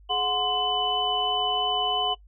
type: tone cluster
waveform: sine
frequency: 422.1 / 731 / 1039 / 2999 Hz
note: G#4 / F#5 / C6 / F#7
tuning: +28 / -21 / -12 / +23 cents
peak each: -34 / -27 / -31 / -25 dBFS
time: 0.09-2.15 s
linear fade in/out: 20 ms
effects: noise-tail reverb RT60 0.1 s tail -21 dB re dry + added 50 Hz sine -49 dBFS peak until 2.27 s